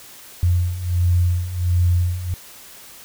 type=beating tone pair; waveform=sine; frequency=87.31 / 88.71 Hz; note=F2 / F2; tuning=0 / +28 cents; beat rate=1.4 Hz; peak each=-21 / -17 dBFS; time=0.43-2.34 s; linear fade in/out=0 ms; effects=white hiss -42 dBFS RMS until 3.04 s